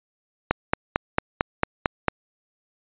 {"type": "click train", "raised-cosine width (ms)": 0.5, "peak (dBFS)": -3, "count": 8, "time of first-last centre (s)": [0.51, 2.083], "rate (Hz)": 4.45, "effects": ["resampled to 8000 Hz"]}